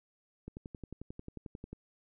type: click train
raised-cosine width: 3 ms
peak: -30 dBFS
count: 15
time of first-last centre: 0.48-1.73 s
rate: 11.2 Hz
effects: none